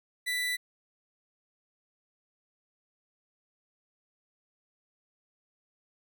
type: tone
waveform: 30% pulse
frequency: 1980 Hz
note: B6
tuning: 4 cents sharp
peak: -26 dBFS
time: 0.26-0.57 s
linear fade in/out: 20 ms
effects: none